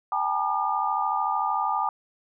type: tone cluster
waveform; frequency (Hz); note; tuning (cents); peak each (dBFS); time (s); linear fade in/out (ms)
sine; 784 / 857 / 951 / 1205; G5 / A5 / A#5 / D6; 0 / -46 / +34 / +44; -29 / -28 / -30 / -27; 0.12-1.89; 2
effects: none